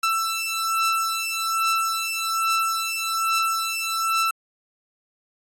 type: beating tone pair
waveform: sawtooth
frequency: 1330 / 1331.2 Hz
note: E6 / E6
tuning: +15 / +17 cents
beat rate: 1.2 Hz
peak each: -21 dBFS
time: 0.03-4.31 s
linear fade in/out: 5 ms
effects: AAC 64 kbps